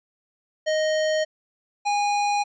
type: tone pair in turn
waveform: square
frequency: 622.3 / 820.2 Hz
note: D#5 / G#5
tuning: 0 / -22 cents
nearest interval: perfect fourth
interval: 478 cents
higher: second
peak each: -21 dBFS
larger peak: neither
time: 0.66-1.25 / 1.85-2.44 s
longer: neither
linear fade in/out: 20 ms
effects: resampled to 16000 Hz